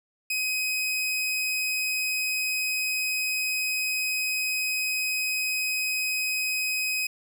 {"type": "tone", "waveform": "sawtooth", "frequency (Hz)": 2522, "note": "D#7", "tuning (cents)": 23, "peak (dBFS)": -22, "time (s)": [0.3, 7.07], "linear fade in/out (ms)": 5, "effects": []}